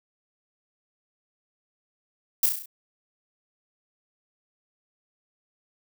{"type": "noise with echo", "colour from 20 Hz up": "violet", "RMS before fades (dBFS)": -19, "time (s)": [2.43, 2.46], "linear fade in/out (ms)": 2, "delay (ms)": 33, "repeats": 6, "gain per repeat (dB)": -4, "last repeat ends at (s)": 2.658, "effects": []}